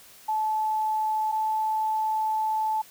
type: tone pair in turn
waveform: sine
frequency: 867 / 871.2 Hz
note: A5 / A5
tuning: -26 / -17 cents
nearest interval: unison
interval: 9 cents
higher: second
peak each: -23 dBFS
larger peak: neither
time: 0.28-1.32 / 1.32-2.82 s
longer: second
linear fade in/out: 10 ms
effects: white hiss -51 dBFS RMS until 2.9 s